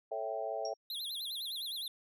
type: chord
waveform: sine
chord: A dominant seventh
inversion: none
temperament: equal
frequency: 440 / 554.4 / 659.3 / 784 Hz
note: A4 / C#5 / E5 / G5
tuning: 0 / 0 / 0 / 0 cents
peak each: -42 / -41 / -38 / -41 dBFS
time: 0.11-0.74 s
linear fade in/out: 10 ms
type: tone with exponential decay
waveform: sine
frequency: 5588 Hz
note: F8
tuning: in tune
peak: -37 dBFS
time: 0.65-0.77 s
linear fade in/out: 2 ms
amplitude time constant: 24 ms
type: tone with vibrato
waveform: square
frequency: 3688 Hz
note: A#7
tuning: 19 cents flat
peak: -38 dBFS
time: 0.9-1.88 s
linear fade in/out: 2 ms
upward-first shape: sine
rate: 9.8 Hz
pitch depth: 220 cents each way
effects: none